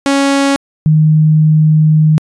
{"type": "tone pair in turn", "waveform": ["sawtooth", "sine"], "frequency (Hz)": [277.2, 155.12], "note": ["C#4", "D#3"], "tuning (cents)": [0, -5], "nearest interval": "minor seventh", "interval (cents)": 1005, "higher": "first", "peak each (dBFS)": -5, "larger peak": "neither", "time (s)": [[0.06, 0.56], [0.86, 2.18]], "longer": "second", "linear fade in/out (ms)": 0, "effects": ["resampled to 22050 Hz"]}